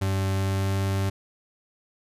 40% pulse tone with pitch glide, 96.5 to 97.34 Hz, G2 to G2, -27 to -12 cents, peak -22 dBFS, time 0.01-1.1 s, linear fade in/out 10 ms, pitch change +15 cents, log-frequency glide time 0.33-0.75 s, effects resampled to 32000 Hz

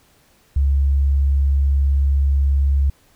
sine tone, 69.3 Hz, C#2, in tune, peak -13 dBFS, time 0.56-2.9 s, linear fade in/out 5 ms, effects pink hiss -56 dBFS RMS until 3.15 s

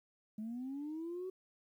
sine linear sweep, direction up, 210 to 379 Hz, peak -38 dBFS, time 0.38-1.3 s, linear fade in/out 5 ms, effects tanh soft clip ceiling -36 dBFS + 12-bit

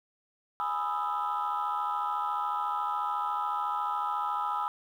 sine chord, E major seventh, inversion first, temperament equal, 830.6 / 987.8 / 1244.5 / 1318.5 Hz, G#5 / B5 / D#6 / E6, 0 / 0 / 0 / 0 cents, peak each -33 dBFS, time 0.6-4.68 s, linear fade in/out 0 ms, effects tanh soft clip ceiling -22 dBFS + 10-bit

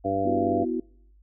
harmonic tone, 97.9 Hz, G2, 2 cents flat, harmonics 1 / 2 / 3 / 4 / 5 / 6 / 7, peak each -35 / -38 / -29 / -33 / -31 / -38 / -26 dBFS, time 0.04-0.65 s, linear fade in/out 20 ms
sine chord, B suspended fourth, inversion none, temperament equal, 246.9 / 329.6 / 370 Hz, B3 / E4 / F#4, 0 / 0 / 0 cents, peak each -29 dBFS, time 0.25-0.8 s, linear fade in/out 5 ms
effects noise-tail reverb RT60 0.7 s tail -26 dB re dry + added 50 Hz sine -53 dBFS peak until 1.22 s

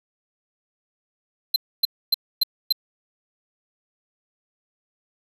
square tone bursts, 4096 Hz, C8, 38 cents flat, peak -15 dBFS, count 5, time 1.54-2.725 s, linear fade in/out 5 ms, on 21 ms, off 270 ms, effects none

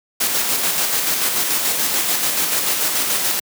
white noise with tremolo, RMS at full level -18 dBFS, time 0.2-3.4 s, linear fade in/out 10 ms, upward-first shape square, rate 6.9 Hz, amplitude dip 30%, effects high-pass 150 Hz 12 dB/octave

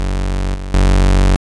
40% pulse tone with level steps, 47.13 Hz, F#1, 33 cents sharp, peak -14 / -21 / -7 dBFS, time 0-1.36 s, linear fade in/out 0 ms, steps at 0.55 / 0.74 s, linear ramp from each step 2 ms, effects resampled to 22050 Hz

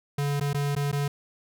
square tone with dropouts, 143 Hz, D3, 46 cents flat, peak -25 dBFS, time 0.18-1.08 s, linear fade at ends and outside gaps 5 ms, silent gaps 0.399-0.409 / 0.532-0.544 / 0.752-0.763 / 0.916-0.927 s, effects none

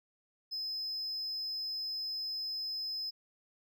triangle tone, 5100 Hz, D#8, 42 cents sharp, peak -34 dBFS, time 0.51-3.11 s, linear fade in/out 20 ms, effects none

